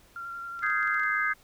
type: tone with vibrato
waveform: sine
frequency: 1379 Hz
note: F6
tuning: 22 cents flat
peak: -35 dBFS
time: 0.16-0.98 s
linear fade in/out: 2 ms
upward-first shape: square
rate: 11 Hz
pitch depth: 10 cents each way
type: clicks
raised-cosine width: 0.2 ms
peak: -33 dBFS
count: 9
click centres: 0.592 / 0.632 / 0.665 / 0.701 / 0.829 / 0.875 / 0.944 / 0.997 / 1.035 s
type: chord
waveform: sine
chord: Ab major seventh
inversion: second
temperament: just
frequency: 1245.9 / 1557.4 / 1661.2 / 2077 Hz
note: Eb6 / G6 / Ab6 / C7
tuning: +2 / -12 / 0 / -13 cents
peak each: -30 dBFS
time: 0.62-1.34 s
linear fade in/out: 20 ms
effects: pink hiss -59 dBFS RMS until 1.43 s